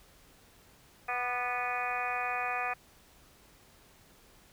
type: harmonic tone with a mistuned harmonic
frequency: 246.9 Hz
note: B3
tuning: in tune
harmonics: 2 / 3 / 4 / 5 / 6 / 7 / 8 / 9 / 10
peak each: -45 / -35 / -44 / -37 / -44 / -40 / -43 / -44 / -37 dBFS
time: 1.08-2.74 s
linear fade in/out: 10 ms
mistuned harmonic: 5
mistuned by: -22 cents
effects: pink hiss -60 dBFS RMS until 4.52 s